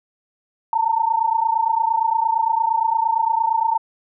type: tone pair together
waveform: sine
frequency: 889.3 / 918 Hz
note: A5 / A#5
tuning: +18 / -27 cents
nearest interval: minor second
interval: 55 cents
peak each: -19 dBFS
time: 0.73-3.78 s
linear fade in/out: 2 ms
effects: none